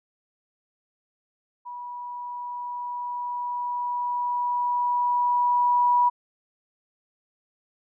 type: tone with level ramp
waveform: sine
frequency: 974 Hz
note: B5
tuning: 24 cents flat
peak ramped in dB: -34 to -16 dBFS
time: 1.65-6.1 s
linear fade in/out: 20 ms
effects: none